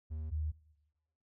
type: tone pair in turn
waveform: triangle / sine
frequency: 77.78 / 76.93 Hz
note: D#2 / D#2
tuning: 0 / -19 cents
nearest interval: unison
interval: 19 cents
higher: first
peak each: -35 / -32 dBFS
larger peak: second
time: 0.1-0.31 / 0.31-0.52 s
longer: neither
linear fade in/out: 20 ms
effects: noise-tail reverb RT60 1.0 s tail -21 dB re dry